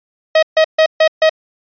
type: tone bursts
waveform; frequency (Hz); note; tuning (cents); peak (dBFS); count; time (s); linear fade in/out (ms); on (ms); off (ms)
45% pulse; 633; D#5; +30; -7; 5; 0.35-1.295; 5; 77; 140
effects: resampled to 11025 Hz